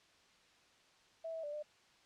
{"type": "tone with pitch steps", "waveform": "sine", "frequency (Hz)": [654, 649, 587, 600], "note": ["E5", "E5", "D5", "D5"], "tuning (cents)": [-14, -27, -1, 37], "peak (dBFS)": -40, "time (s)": [1.24, 1.628], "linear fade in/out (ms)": 10, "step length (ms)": 97, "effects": ["white hiss -67 dBFS RMS until 2.05 s", "low-pass 5000 Hz 12 dB/octave"]}